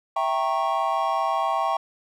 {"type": "chord", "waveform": "triangle", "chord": "E diminished seventh", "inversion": "none", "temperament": "equal with one note detuned", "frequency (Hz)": [659.3, 784, 932.3, 1097.9], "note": ["E5", "G5", "Bb5", "Db6"], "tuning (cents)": [0, 0, 0, -17], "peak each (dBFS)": [-26, -24, -27, -24], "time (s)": [0.16, 1.77], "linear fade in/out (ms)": 5, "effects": []}